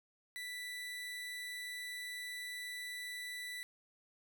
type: tone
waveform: 30% pulse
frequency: 1975.5 Hz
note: B6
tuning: in tune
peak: -39 dBFS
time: 0.36-3.63 s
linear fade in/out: 0 ms
effects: none

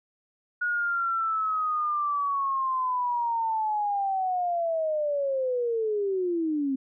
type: linear sweep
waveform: sine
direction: down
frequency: 1454 to 261.6 Hz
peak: -24 dBFS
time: 0.61-6.76 s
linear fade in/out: 10 ms
effects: none

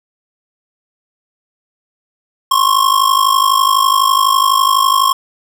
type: ring-modulated tone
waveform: square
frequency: 1076 Hz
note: C6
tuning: 48 cents sharp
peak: -7 dBFS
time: 2.51-5.13 s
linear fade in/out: 2 ms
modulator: 26 Hz
effects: none

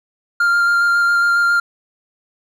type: tone with vibrato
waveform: triangle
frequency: 1396.9 Hz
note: F6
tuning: in tune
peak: -10 dBFS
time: 0.4-1.6 s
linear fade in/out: 5 ms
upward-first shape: square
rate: 7.3 Hz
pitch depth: 9 cents each way
effects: none

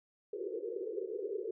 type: band-pass noise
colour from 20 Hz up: pink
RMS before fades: -39 dBFS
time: 0.33-1.51 s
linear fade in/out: 5 ms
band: 360 to 490 Hz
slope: 96 dB/octave
effects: none

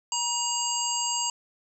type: harmonic tone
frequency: 949 Hz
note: A#5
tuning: 31 cents sharp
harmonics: 1 / 3 / 5 / 7 / 8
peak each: -31 / -33 / -34 / -34 / -29 dBFS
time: 0.12-1.3 s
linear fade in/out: 2 ms
effects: 9-bit

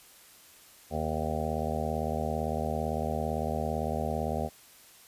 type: harmonic tone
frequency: 77.78 Hz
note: D#2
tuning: in tune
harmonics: 1 / 2 / 3 / 5 / 6 / 7 / 8 / 9 / 10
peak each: -35 / -37 / -36 / -40 / -39 / -38 / -38 / -37 / -38 dBFS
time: 0.9-4.5 s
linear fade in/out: 50 ms
effects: white hiss -55 dBFS RMS until 5.07 s + resampled to 32000 Hz

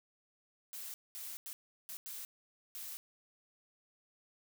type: noise bursts at uneven times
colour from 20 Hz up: blue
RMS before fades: -45 dBFS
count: 6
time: 0.73-0.94 / 1.15-1.37 / 1.46-1.53 / 1.89-1.97 / 2.06-2.25 / 2.75-2.97 s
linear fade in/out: 0 ms
effects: none

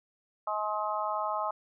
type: harmonic tone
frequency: 211.5 Hz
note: G#3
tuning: 32 cents sharp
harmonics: 3 / 4 / 5 / 6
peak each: -35 / -34 / -34 / -35 dBFS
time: 0.47-1.51 s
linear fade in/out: 5 ms
effects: none

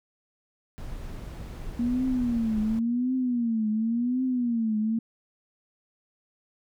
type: noise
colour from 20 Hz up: brown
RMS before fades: -37 dBFS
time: 0.78-2.79 s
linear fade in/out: 0 ms
type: tone with vibrato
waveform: sine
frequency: 235.4 Hz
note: A#3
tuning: 17 cents sharp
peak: -23 dBFS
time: 1.79-4.99 s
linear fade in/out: 5 ms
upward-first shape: triangle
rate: 0.92 Hz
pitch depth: 180 cents each way
effects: none

